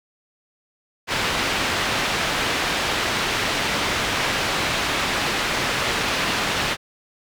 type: low-pass noise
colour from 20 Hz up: white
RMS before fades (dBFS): -23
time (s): 1.07-6.77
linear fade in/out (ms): 50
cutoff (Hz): 3100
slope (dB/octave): 12
effects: none